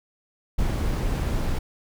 brown noise, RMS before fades -24 dBFS, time 0.58-1.59 s, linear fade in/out 10 ms, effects none

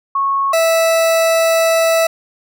sine / 40% pulse tone pair in turn, 1100 / 656.3 Hz, C#6 / E5, -14 / -8 cents, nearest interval major sixth, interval 894 cents, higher first, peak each -13 / -10 dBFS, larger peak second, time 0.15-0.53 / 0.53-2.07 s, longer second, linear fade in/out 5 ms, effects none

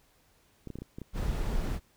clicks, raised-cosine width 3 ms, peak -27 dBFS, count 10, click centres 0.673 / 0.703 / 0.756 / 0.787 / 0.82 / 0.985 / 1.017 / 1.16 / 1.198 / 1.23 s
brown noise, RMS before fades -30 dBFS, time 1.13-1.8 s, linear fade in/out 50 ms
effects pink hiss -66 dBFS RMS until 1.96 s

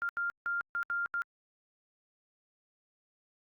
sine tone bursts at uneven times, 1396.9 Hz, F6, in tune, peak -30 dBFS, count 6, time 0.02-0.09 / 0.17-0.3 / 0.46-0.61 / 0.75-0.83 / 0.9-1.06 / 1.14-1.22 s, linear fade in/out 0 ms, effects Opus 48 kbps

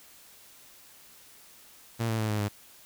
sawtooth tone with pitch steps, 115.2 / 112.05 / 108.99 / 106.01 / 103.11 Hz, A#2 / A2 / A2 / G#2 / G#2, -20 / +32 / -16 / +36 / -12 cents, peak -23 dBFS, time 1.99-2.49 s, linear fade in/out 20 ms, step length 100 ms, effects white hiss -54 dBFS RMS until 2.85 s

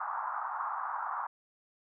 white band-pass noise, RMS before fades -36 dBFS, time 0-1.27 s, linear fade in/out 5 ms, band 800 to 1300 Hz, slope 48 dB/octave, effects none

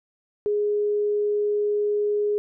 sine tone, 415.3 Hz, G#4, in tune, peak -20 dBFS, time 0.46-2.38 s, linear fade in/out 0 ms, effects none

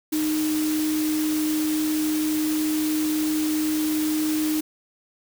sine tone in noise, 308.5 Hz, D#4, 15 cents flat, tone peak -21 dBFS, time 0.12-4.61 s, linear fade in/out 10 ms, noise white, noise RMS -32 dBFS, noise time 0.12-4.61 s, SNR +8 dB, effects none

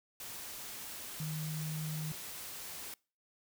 sine tone in noise, 155.56 Hz, D#3, in tune, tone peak -36 dBFS, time 1.2-2.12 s, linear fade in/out 2 ms, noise white, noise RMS -45 dBFS, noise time 0.2-2.94 s, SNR +6 dB, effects noise-tail reverb RT60 0.4 s tail -26 dB re dry

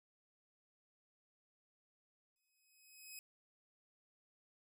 10% pulse tone with exponential growth, 2537 Hz, D#7, 33 cents sharp, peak -39 dBFS, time 2.36-3.19 s, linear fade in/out 1 ms, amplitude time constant 180 ms, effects none

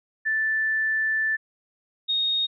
sine tone pair in turn, 1760 / 3722 Hz, A6 / A#7, 0 / -3 cents, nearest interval octave + minor second, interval 1297 cents, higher second, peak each -21 dBFS, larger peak neither, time 0.25-1.37 / 2.08-2.47 s, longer first, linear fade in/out 20 ms, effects none

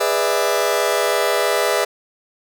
sawtooth chord, E dominant seventh, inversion first, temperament just, 412 / 494.4 / 593.3 / 659.3 Hz, G#4 / B4 / D5 / E5, -14 / +2 / +18 / 0 cents, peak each -18 dBFS, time 0-1.85 s, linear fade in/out 10 ms, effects none

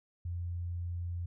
sine tone, 87 Hz, F2, 6 cents flat, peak -34 dBFS, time 0.25-1.26 s, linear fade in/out 5 ms, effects none

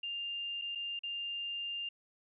sine tone with dropouts, 2800 Hz, F7, 4 cents sharp, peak -36 dBFS, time 0.03-1.89 s, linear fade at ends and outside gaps 5 ms, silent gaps 0.615-0.619 / 0.751-0.755 / 0.992-1.034 s, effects none

